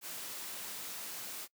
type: noise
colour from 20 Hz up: white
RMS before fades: -43 dBFS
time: 0.01-1.48 s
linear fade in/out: 50 ms
effects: noise-tail reverb RT60 0.1 s tail -23 dB re dry + high-pass 150 Hz 12 dB/octave